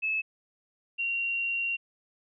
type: tone pair in turn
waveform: sine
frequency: 2600 / 2755 Hz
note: E7 / F7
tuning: -24 / -24 cents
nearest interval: minor second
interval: 100 cents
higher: second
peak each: -26 / -27 dBFS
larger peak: first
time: 0.02-0.22 / 0.98-1.77 s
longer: second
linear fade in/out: 20 ms
effects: none